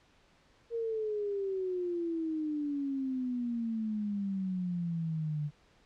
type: exponential sweep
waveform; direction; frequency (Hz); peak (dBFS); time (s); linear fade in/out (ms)
sine; down; 468.9 to 145.9; -31; 0.7-5.51; 50
effects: pink hiss -65 dBFS RMS until 5.85 s + low-pass 5000 Hz 12 dB/octave